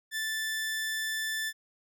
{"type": "tone", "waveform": "sawtooth", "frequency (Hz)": 1760, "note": "A6", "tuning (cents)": 0, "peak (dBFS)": -27, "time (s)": [0.11, 1.53], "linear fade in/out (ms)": 50, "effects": []}